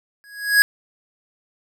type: tone with exponential growth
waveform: square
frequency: 1661.2 Hz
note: G#6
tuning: in tune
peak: -8 dBFS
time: 0.24-0.62 s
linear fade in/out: 0 ms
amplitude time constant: 82 ms
effects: none